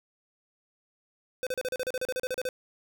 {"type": "tone bursts", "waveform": "square", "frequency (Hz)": 510, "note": "C5", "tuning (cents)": -44, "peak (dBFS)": -29, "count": 15, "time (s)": [1.43, 2.489], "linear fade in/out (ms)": 0, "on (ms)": 37, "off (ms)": 36, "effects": []}